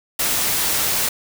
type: noise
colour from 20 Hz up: white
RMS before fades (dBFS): -20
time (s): 0.19-1.09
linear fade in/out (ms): 5
effects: none